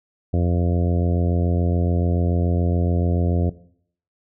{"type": "harmonic tone", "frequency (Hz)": 87, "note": "F2", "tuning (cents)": -6, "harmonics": [1, 2, 3, 4, 5, 6, 7, 8], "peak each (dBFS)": [-18, -24, -28, -30, -32, -34, -35, -36], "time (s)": [0.33, 3.5], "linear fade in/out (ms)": 10, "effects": ["noise-tail reverb RT60 0.6 s tail -17 dB re dry"]}